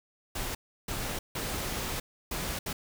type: noise bursts at uneven times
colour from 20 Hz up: pink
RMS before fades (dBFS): -34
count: 5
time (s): 0.35-0.55 / 0.88-1.19 / 1.35-2 / 2.31-2.59 / 2.66-2.73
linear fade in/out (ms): 5
effects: none